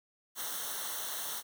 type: noise with comb filter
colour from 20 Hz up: white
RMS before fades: -38 dBFS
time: 0.35-1.43 s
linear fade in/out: 50 ms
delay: 0.41 ms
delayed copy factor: -0.85
effects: none